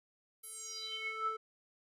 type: tone with band-pass filter sweep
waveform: square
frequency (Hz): 440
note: A4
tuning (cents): 0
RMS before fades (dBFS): -41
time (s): 0.43-1.37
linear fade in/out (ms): 10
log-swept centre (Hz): 12000 to 990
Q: 6.8
effects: none